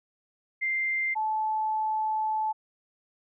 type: tone pair in turn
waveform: sine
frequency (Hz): 2093 / 868.1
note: C7 / A5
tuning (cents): 0 / -24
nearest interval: octave + minor third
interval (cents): 1524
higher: first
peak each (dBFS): -25 / -25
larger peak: neither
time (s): 0.61-1.15 / 1.15-2.53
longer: second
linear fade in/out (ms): 20
effects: none